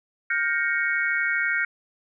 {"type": "chord", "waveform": "sine", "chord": "G half-diminished seventh", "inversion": "third", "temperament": "equal with one note detuned", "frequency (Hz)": [1415.6, 1568, 1864.7, 2217], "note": ["F6", "G6", "Bb6", "Db7"], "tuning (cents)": [23, 0, 0, 0], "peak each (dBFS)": -27, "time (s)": [0.3, 1.65], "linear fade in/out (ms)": 5, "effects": []}